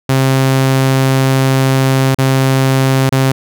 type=tone with dropouts; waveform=sawtooth; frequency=133.2 Hz; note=C3; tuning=31 cents sharp; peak=-5 dBFS; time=0.09-3.32 s; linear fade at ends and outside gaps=5 ms; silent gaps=2.147-2.185 / 3.094-3.122 s; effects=none